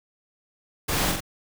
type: noise with echo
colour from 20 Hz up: pink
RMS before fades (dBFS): -26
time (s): 0.88-1.12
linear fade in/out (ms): 10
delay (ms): 43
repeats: 2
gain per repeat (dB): -3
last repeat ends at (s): 1.206
effects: none